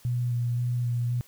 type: tone with vibrato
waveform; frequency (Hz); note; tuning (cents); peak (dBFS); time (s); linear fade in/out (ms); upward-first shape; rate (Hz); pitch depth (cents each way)
sine; 121.1; B2; -34; -24; 0.05-1.21; 0; square; 1.9; 14
effects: white hiss -56 dBFS RMS until 1.27 s